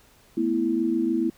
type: chord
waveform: sine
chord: A suspended second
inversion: none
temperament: equal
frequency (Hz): 220 / 246.9 / 329.6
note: A3 / B3 / E4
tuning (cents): 0 / 0 / 0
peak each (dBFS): -29 / -26 / -23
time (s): 0.37-1.3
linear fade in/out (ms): 5
effects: pink hiss -57 dBFS RMS until 1.37 s